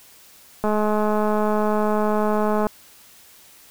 click train, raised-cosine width 1 ms, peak -9 dBFS, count 431, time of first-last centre 0.64-2.668 s, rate 212 Hz, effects white hiss -49 dBFS RMS until 3.7 s

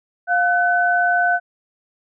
sine tone pair together, 706 / 1507.7 Hz, F5 / F#6, +19 / +32 cents, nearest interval octave + minor second, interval 1313 cents, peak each -17 dBFS, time 0.27-1.4 s, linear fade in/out 50 ms, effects none

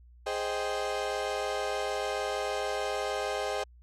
35% pulse chord, Ab major seventh, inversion none, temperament equal, 415.3 / 523.3 / 622.3 / 784 Hz, Ab4 / C5 / Eb5 / G5, 0 / 0 / 0 / 0 cents, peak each -34 dBFS, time 0.26-3.64 s, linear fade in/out 10 ms, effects added 60 Hz sine -52 dBFS peak until 3.82 s + low-pass 8000 Hz 12 dB/octave

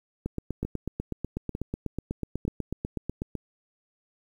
two click trains, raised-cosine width 3 ms, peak -17 / -19 dBFS, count 25 / 4, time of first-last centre 0.26-3.219 / 0.65-3.353 s, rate 8.11 / 1.11 Hz, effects 9-bit

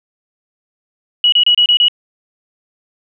sine tone bursts, 2920 Hz, F#7, 24 cents flat, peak -7 dBFS, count 6, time 1.24-1.883 s, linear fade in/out 2 ms, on 83 ms, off 29 ms, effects none

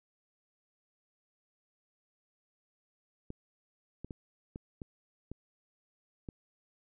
clicks, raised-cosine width 3 ms, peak -28 dBFS, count 7, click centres 3.304 / 4.046 / 4.108 / 4.559 / 4.818 / 5.316 / 6.288 s, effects none

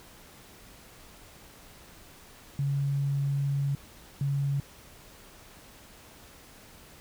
sine tone bursts at uneven times, 140 Hz, C#3, 18 cents sharp, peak -25 dBFS, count 2, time 2.59-3.75 / 4.21-4.6 s, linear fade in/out 2 ms, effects pink hiss -52 dBFS RMS until 7 s

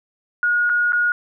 sine tone with dropouts, 1442 Hz, F#6, 45 cents flat, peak -15 dBFS, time 0.43-1.12 s, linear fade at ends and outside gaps 1 ms, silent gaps 0.694-0.698 / 0.922-0.931 s, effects none

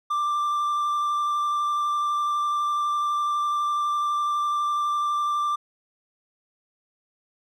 triangle tone with vibrato, 1181 Hz, D6, 9 cents sharp, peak -20 dBFS, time 0.1-5.56 s, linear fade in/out 10 ms, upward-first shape square, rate 12 Hz, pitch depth 8 cents each way, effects none

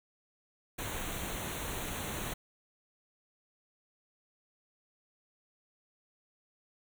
pink band-stop noise, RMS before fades -38 dBFS, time 0.78-2.34 s, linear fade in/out 10 ms, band 4200 to 5900 Hz, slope 96 dB/octave, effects none

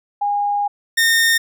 sine / sawtooth tone pair in turn, 817 / 1830.5 Hz, G#5 / A#6, -29 / -32 cents, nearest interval octave + major second, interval 1397 cents, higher second, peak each -16 / -9 dBFS, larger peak second, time 0.21-0.68 / 0.97-1.38 s, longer first, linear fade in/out 10 ms, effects none

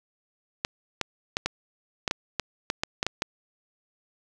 clicks, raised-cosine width 0.2 ms, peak -8 dBFS, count 12, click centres 0.649 / 1.013 / 1.369 / 1.46 / 2.078 / 2.111 / 2.397 / 2.701 / 2.835 / 3.029 / 3.066 / 3.221 s, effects none

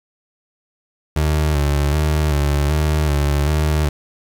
30% pulse tone with vibrato, 74.2 Hz, D2, 18 cents sharp, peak -12 dBFS, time 1.16-3.89 s, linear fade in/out 5 ms, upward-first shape square, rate 1.3 Hz, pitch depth 50 cents each way, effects 7-bit

